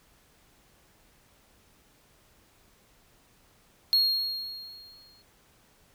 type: tone with exponential decay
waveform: triangle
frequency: 4276 Hz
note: C8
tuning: 37 cents sharp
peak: -17 dBFS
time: 3.93-5.22 s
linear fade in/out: 0 ms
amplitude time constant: 280 ms
effects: pink hiss -62 dBFS RMS until 5.94 s